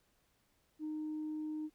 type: tone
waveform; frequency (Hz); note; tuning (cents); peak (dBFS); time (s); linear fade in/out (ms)
sine; 307.9; D#4; -18; -36; 0.79-1.7; 50
effects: tanh soft clip ceiling -34 dBFS + pink hiss -75 dBFS RMS until 1.74 s